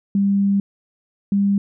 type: tone pair in turn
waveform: sine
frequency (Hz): 198.8 / 199.74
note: G3 / G3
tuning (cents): +25 / +33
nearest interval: unison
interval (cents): 8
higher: second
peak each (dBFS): -14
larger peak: neither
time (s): 0.15-0.6 / 1.32-1.58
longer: first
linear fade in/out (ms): 2
effects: none